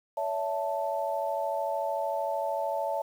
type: chord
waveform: sine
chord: A major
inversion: first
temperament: equal with one note detuned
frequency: 566 / 659.3 / 880 Hz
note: C#5 / E5 / A5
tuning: +36 / 0 / 0 cents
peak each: -32 dBFS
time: 0.17-3.02 s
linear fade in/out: 5 ms
effects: 9-bit